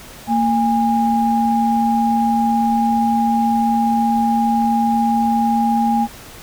sine tone pair together, 229.5 / 818 Hz, A#3 / G#5, -27 / -26 cents, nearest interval octave + minor seventh, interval 2201 cents, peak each -16 dBFS, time 0.27-6.08 s, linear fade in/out 50 ms, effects pink hiss -38 dBFS RMS until 6.42 s

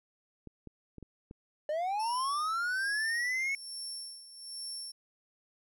clicks, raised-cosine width 3 ms, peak -33 dBFS, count 5, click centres 0.473 / 0.673 / 0.983 / 1.027 / 1.311 s
triangle linear sweep, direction up, 587.3 to 2217 Hz, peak -28 dBFS, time 1.69-3.55 s, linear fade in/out 2 ms
30% pulse tone with tremolo, 5440 Hz, F8, 46 cents flat, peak -34 dBFS, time 1.99-4.92 s, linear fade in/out 10 ms, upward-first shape sine, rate 1.2 Hz, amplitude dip 75%
effects none

